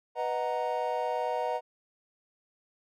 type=chord; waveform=triangle; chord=B major seventh; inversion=none; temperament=equal; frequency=493.9 / 622.3 / 740 / 932.3 Hz; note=B4 / D#5 / F#5 / A#5; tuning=0 / 0 / 0 / 0 cents; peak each=-32 dBFS; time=0.15-1.61 s; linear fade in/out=50 ms; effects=none